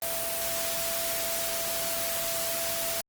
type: tone in noise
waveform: sine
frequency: 669 Hz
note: E5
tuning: 25 cents sharp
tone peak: -35 dBFS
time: 0.02-3.01 s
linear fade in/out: 2 ms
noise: white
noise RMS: -31 dBFS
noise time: 0.02-3.01 s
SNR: -7 dB
effects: Opus 24 kbps